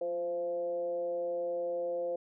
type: tone with frequency modulation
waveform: sine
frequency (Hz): 519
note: C5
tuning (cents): -14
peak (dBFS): -31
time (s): 0.01-2.16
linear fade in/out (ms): 5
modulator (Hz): 169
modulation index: 0.53
effects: none